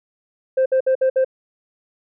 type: tone bursts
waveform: sine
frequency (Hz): 523.3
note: C5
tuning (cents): 0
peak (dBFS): -11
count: 5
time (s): 0.57-1.247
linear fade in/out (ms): 10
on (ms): 89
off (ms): 58
effects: tanh soft clip ceiling -12 dBFS